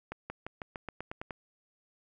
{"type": "accelerating click train", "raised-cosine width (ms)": 0.5, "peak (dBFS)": -23, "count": 10, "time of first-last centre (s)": [0.12, 1.308], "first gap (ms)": 180, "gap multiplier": 0.92, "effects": []}